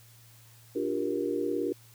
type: chord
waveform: sine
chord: G minor seventh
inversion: second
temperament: just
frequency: 294 / 352.8 / 392 / 470.4 Hz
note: D4 / F4 / G4 / Bb4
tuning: +2 / +18 / 0 / +16 cents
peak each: -33 dBFS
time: 0.75-1.73 s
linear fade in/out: 10 ms
effects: added 115 Hz sine -55 dBFS peak until 1.94 s + white hiss -58 dBFS RMS until 1.94 s